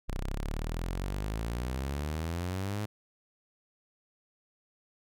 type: exponential sweep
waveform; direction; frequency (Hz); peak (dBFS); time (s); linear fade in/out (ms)
sawtooth; up; 30.32 to 107.3; -28; 0.08-2.86; 10
effects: none